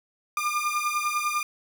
30% pulse beating tone pair, 1199 / 1209 Hz, D6 / D6, +36 / +50 cents, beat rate 10 Hz, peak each -25 dBFS, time 0.37-1.43 s, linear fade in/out 2 ms, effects none

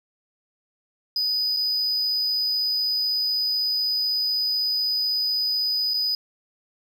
triangle tone with dropouts, 4978 Hz, D#8, in tune, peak -20 dBFS, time 1.16-6.15 s, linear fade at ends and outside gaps 2 ms, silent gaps 1.565-1.569 / 5.937-5.941 s, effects none

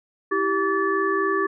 sine tone cluster, 327.6 / 391.3 / 1149 / 1742 Hz, E4 / G4 / D6 / A6, -11 / -3 / -38 / -18 cents, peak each -28 / -23 / -24 / -27 dBFS, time 0.31-1.47 s, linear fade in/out 10 ms, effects none

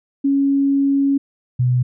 sine tone pair in turn, 277.2 / 124.91 Hz, C#4 / B2, 0 / +20 cents, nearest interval octave + major second, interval 1380 cents, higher first, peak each -13 dBFS, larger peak neither, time 0.24-1.18 / 1.59-1.83 s, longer first, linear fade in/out 10 ms, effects none

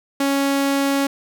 sawtooth tone, 277.2 Hz, C#4, in tune, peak -13 dBFS, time 0.2-1.07 s, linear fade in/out 5 ms, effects none

